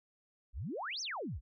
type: exponential two-way sweep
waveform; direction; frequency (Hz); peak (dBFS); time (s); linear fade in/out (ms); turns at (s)
sine; up then down; 43.7 to 6450 to 43.7; -37; 0.53-1.41; 50; 1.01
effects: none